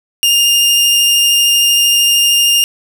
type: tone with vibrato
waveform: sawtooth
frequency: 2814 Hz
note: F7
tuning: 12 cents sharp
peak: -5 dBFS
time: 0.23-2.64 s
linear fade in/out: 0 ms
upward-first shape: sine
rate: 13 Hz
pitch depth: 9 cents each way
effects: none